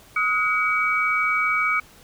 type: tone cluster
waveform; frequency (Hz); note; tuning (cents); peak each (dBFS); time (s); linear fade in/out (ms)
sine; 1264 / 1449 / 2270; D#6 / F#6 / C#7; +27 / -37 / +41; -23 / -28 / -21; 0.16-1.8; 5
effects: pink hiss -50 dBFS RMS until 2.03 s